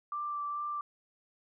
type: tone with vibrato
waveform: sine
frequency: 1174.7 Hz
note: D6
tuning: in tune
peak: -33 dBFS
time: 0.12-0.81 s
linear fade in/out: 2 ms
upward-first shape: sine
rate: 2.3 Hz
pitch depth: 12 cents each way
effects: none